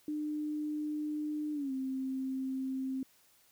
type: tone with pitch glide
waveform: sine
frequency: 301.3 to 263.8 Hz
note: D4 to C4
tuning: +44 to +14 cents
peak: -33 dBFS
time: 0.08-3.03 s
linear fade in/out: 2 ms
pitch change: -230 cents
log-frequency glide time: 1.53-1.72 s
effects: white hiss -66 dBFS RMS until 3.51 s